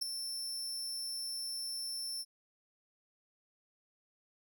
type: tone with ADSR envelope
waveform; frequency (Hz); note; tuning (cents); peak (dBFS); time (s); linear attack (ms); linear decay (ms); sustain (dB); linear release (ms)
sawtooth; 5370; E8; +31; -27; 0.01-2.25; 13; 7; -8; 42
effects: none